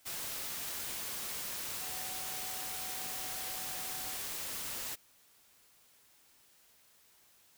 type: tone in noise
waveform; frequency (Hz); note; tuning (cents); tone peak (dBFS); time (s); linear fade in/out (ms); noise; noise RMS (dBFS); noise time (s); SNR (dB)
sine; 750; F#5; +23; -50; 1.8-4.18; 20; white; -40; 0.05-4.96; -13
effects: white hiss -65 dBFS RMS until 7.57 s